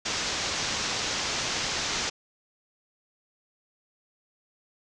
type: low-pass noise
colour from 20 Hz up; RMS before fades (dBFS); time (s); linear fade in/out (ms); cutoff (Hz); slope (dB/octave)
white; -30; 0.05-2.1; 10; 6700; 48
effects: none